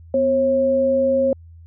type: tone pair together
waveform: sine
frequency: 249.8 / 540.4 Hz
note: B3 / C#5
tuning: +20 / -44 cents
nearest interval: octave + minor second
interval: 1336 cents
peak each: -23 / -15 dBFS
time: 0.14-1.33 s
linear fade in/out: 2 ms
effects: added 83 Hz sine -40 dBFS peak until 1.66 s